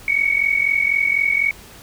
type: tone pair together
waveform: sine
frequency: 2213 / 2257 Hz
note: C#7 / C#7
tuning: -3 / +31 cents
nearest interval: unison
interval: 34 cents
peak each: -18 dBFS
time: 0.08-1.51 s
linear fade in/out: 2 ms
effects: pink hiss -42 dBFS RMS until 1.82 s